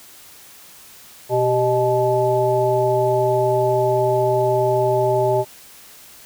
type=harmonic tone with a mistuned harmonic; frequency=123.47 Hz; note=B2; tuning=in tune; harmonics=1 / 3 / 5 / 7; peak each=-24 / -19 / -19 / -22 dBFS; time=1.29-5.45 s; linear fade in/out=50 ms; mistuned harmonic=3; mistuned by=+84 cents; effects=white hiss -44 dBFS RMS until 6.25 s